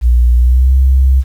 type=tone with pitch glide; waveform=sine; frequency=60 to 65.81 Hz; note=B1 to C2; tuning=-49 to +11 cents; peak=-5 dBFS; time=0.01-1.24 s; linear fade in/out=50 ms; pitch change=+160 cents; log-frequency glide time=0.36-0.74 s; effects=7-bit